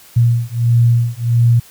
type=beating tone pair; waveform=sine; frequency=117.4 / 118.9 Hz; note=A#2 / A#2; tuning=+13 / +35 cents; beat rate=1.5 Hz; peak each=-13 dBFS; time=0.16-1.6 s; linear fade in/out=10 ms; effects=white hiss -43 dBFS RMS until 1.7 s